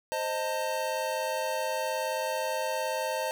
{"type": "chord", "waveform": "square", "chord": "A diminished", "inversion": "first", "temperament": "equal with one note detuned", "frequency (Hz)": [523.3, 622.3, 898], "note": ["C5", "Eb5", "A5"], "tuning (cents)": [0, 0, 35], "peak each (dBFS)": -34, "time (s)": [0.12, 3.31], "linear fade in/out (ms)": 0, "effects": []}